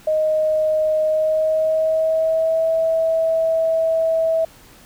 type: tone with pitch glide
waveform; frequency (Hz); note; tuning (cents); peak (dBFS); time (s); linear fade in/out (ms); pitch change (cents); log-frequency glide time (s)
sine; 622.3 to 649.9; D#5 to E5; 0 to -25; -15; 0.07-4.45; 5; +75; 1.04-2.66
effects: pink hiss -47 dBFS RMS until 4.85 s